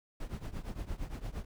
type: noise with tremolo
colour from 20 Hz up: brown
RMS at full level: -36 dBFS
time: 0.2-1.45 s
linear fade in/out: 5 ms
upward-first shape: triangle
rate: 8.7 Hz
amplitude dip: 90%
effects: none